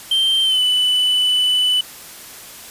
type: tone with pitch glide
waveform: triangle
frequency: 3138 to 2991 Hz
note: G7 to F#7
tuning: +1 to +18 cents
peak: -12 dBFS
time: 0.11-1.81 s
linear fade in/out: 5 ms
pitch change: -83 cents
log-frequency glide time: 0.43-0.61 s
effects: white hiss -37 dBFS RMS until 2.7 s + resampled to 32000 Hz